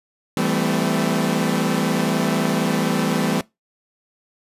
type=chord; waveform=sawtooth; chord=A minor seventh; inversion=second; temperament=equal with one note detuned; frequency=164.81 / 196 / 220 / 255.5 Hz; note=E3 / G3 / A3 / C4; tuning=0 / 0 / 0 / -41 cents; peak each=-20 dBFS; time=0.37-3.41 s; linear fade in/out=2 ms; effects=noise-tail reverb RT60 0.2 s tail -22 dB re dry + resampled to 32000 Hz